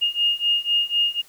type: beating tone pair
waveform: sine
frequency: 2840 / 2844 Hz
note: F7 / F7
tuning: +28 / +31 cents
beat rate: 4 Hz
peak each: -22 / -21 dBFS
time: 0.01-1.22 s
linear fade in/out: 20 ms
effects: white hiss -52 dBFS RMS until 1.28 s